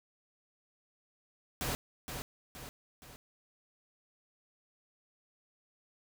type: noise with echo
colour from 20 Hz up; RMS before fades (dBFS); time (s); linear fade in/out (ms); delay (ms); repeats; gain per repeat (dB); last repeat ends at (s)
pink; -35; 1.61-1.75; 0; 470; 3; -6; 3.16
effects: none